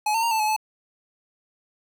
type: tone with pitch steps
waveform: square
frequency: 847 / 904 / 929 / 883 / 854 / 866 Hz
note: G#5 / A5 / A#5 / A5 / G#5 / A5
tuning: +34 / +47 / -6 / +6 / +48 / -28 cents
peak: -21 dBFS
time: 0.06-0.564 s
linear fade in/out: 5 ms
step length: 84 ms
effects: none